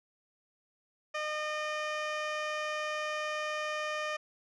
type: tone with low-pass filter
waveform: 15% pulse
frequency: 609 Hz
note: D#5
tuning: 37 cents flat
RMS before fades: -35 dBFS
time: 1.14-4.17 s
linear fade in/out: 10 ms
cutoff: 4500 Hz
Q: 0.98
effects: none